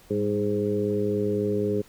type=harmonic tone with a mistuned harmonic; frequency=103.8 Hz; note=G#2; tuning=in tune; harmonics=1 / 2 / 3 / 4 / 5; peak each=-32 / -29 / -31 / -25 / -33 dBFS; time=0.1-1.82 s; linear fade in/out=10 ms; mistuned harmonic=2; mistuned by=-45 cents; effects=pink hiss -54 dBFS RMS until 1.88 s